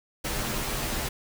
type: noise with comb filter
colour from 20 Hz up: pink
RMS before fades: -30 dBFS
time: 0.24-1.09 s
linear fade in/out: 10 ms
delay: 11 ms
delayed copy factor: -0.7
effects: none